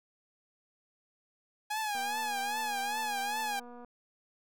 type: tone with vibrato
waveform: sawtooth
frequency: 830.6 Hz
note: G#5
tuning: in tune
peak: -28 dBFS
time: 1.7-3.6 s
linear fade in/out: 10 ms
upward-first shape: triangle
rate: 2.5 Hz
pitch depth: 110 cents each way
type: click train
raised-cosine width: 1 ms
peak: -37 dBFS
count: 460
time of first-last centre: 1.95-3.847 s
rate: 242 Hz
effects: none